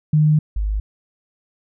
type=tone pair in turn; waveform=sine; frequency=152.6 / 51.55 Hz; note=D#3 / G#1; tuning=-33 / -12 cents; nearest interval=octave + perfect fifth; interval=1879 cents; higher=first; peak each=-11 / -18 dBFS; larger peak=first; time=0.13-0.39 / 0.56-0.8 s; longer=first; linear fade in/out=5 ms; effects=none